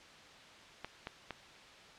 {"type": "clicks", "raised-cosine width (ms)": 0.3, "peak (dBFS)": -24, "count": 3, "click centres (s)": [0.846, 1.071, 1.307], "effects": ["white hiss -55 dBFS RMS until 1.98 s", "low-pass 4000 Hz 12 dB/octave"]}